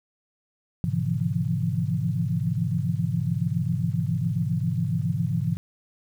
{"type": "tone cluster", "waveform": "sine", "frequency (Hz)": [104.4, 125.3, 144.3, 165.6, 172.9], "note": ["G#2", "B2", "D3", "E3", "F3"], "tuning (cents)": [10, 25, -30, 8, -17], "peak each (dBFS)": -29, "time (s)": [0.84, 5.57], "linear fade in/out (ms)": 0, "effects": ["9-bit"]}